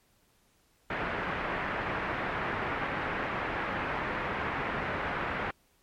white low-pass noise, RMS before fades -33 dBFS, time 0.9-5.51 s, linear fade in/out 5 ms, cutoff 2000 Hz, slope 24 dB/octave, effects pink hiss -68 dBFS RMS until 5.82 s + MP3 64 kbps

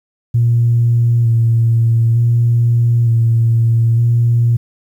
sine tone with vibrato, 116.54 Hz, A#2, in tune, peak -8 dBFS, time 0.34-4.57 s, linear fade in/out 10 ms, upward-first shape square, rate 0.55 Hz, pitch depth 21 cents each way, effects tanh soft clip ceiling -4 dBFS + 8-bit

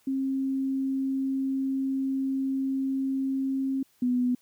sine tone pair in turn, 268 / 248.1 Hz, C4 / B3, +42 / +8 cents, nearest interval minor second, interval 134 cents, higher first, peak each -25 / -22 dBFS, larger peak second, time 0.07-3.83 / 4.02-4.35 s, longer first, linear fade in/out 5 ms, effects white hiss -65 dBFS RMS until 4.41 s

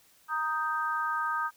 sine chord, Eb major, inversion second, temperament equal, 932.3 / 1244.5 / 1568 Hz, Bb5 / Eb6 / G6, 0 / 0 / 0 cents, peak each -34 / -30 / -33 dBFS, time 0.28-1.51 s, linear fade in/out 50 ms, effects white hiss -62 dBFS RMS until 1.56 s

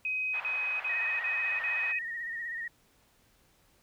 sine tone bursts, 2522 Hz, D#7, 23 cents sharp, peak -29 dBFS, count 5, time 0.05-1.988 s, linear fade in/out 2 ms, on 350 ms, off 47 ms
white band-pass noise, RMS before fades -43 dBFS, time 0.33-1.93 s, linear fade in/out 20 ms, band 670 to 2200 Hz, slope 24 dB/octave
sine tone with vibrato, 1864.7 Hz, A#6, in tune, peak -34 dBFS, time 0.89-2.68 s, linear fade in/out 5 ms, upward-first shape sine, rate 16 Hz, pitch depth 53 cents each way
effects pink hiss -66 dBFS RMS until 3.82 s

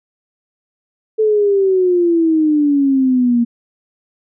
sine exponential sweep, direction down, 440 to 233.5 Hz, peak -10 dBFS, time 1.18-3.45 s, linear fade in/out 20 ms, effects none

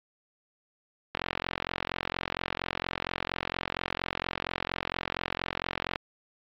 click train, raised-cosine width 0.3 ms, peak -12 dBFS, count 214, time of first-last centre 1.15-5.958 s, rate 44.3 Hz, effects low-pass 4000 Hz 12 dB/octave + AAC 64 kbps

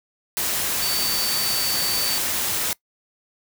sine tone in noise, 4556 Hz, C#8, 47 cents sharp, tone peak -25 dBFS, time 0.82-2.18 s, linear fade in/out 0 ms, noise white, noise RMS -24 dBFS, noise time 0.37-2.73 s, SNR -4 dB, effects noise-tail reverb RT60 0.1 s tail -22 dB re dry

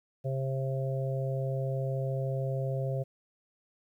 harmonic tone, 133.5 Hz, C3, 35 cents sharp, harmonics 1 / 3 / 4 / 5, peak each -30 / -40 / -36 / -41 dBFS, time 0.24-3.04 s, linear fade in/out 20 ms, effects 11-bit

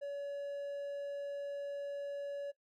triangle tone, 567 Hz, C#5, 39 cents sharp, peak -36 dBFS, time 0.01-2.52 s, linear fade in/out 20 ms, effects noise-tail reverb RT60 0.1 s tail -18 dB re dry

